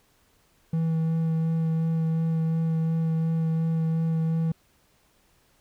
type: tone with vibrato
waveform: triangle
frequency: 162.3 Hz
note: E3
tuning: 27 cents flat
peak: -20 dBFS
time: 0.73-4.52 s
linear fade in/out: 5 ms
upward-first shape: sine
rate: 2.8 Hz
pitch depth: 11 cents each way
effects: pink hiss -64 dBFS RMS until 5.6 s